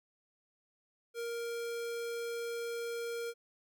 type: tone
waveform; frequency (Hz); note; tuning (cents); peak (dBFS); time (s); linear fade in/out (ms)
square; 467.7; A#4; +6; -37; 1.14-3.34; 50
effects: none